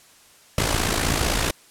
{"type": "noise with amplitude modulation", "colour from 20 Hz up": "pink", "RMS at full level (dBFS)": -19, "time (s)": [0.58, 1.51], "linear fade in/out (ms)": 2, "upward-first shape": "sine", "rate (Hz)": 55.7, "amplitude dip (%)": 65, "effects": ["white hiss -52 dBFS RMS until 1.7 s", "low-pass 11000 Hz 12 dB/octave"]}